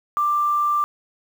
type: tone with quantisation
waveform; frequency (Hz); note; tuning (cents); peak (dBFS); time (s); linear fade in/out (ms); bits
sine; 1182; D6; +11; -17; 0.17-0.84; 0; 7
effects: none